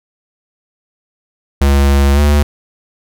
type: tone with pitch glide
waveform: square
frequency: 69.7 to 73.17 Hz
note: C#2 to D2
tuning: +10 to -6 cents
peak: -8 dBFS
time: 1.61-2.43 s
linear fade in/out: 5 ms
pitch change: +84 cents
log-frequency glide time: 2.14-2.2 s
effects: none